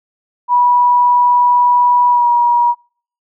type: tone with pitch glide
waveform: sine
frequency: 976 to 958.1 Hz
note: B5 to A#5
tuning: -21 to +47 cents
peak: -8 dBFS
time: 0.48-2.75 s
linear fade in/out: 50 ms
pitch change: -32 cents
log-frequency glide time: 2.09-2.27 s
effects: noise-tail reverb RT60 0.5 s tail -26 dB re dry